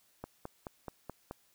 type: click train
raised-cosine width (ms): 1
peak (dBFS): -26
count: 6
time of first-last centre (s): 0.24-1.311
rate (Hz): 4.67
effects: white hiss -69 dBFS RMS until 1.54 s